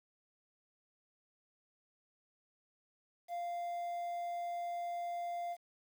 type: tone with quantisation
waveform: triangle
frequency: 695 Hz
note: F5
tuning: 9 cents flat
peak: -35 dBFS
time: 3.28-5.57 s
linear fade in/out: 50 ms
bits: 10
effects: none